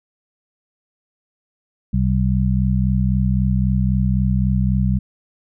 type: harmonic tone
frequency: 63.8 Hz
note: C2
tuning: 43 cents flat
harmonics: 1 / 2 / 3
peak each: -19 / -19 / -19 dBFS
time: 1.93-4.99 s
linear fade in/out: 10 ms
effects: none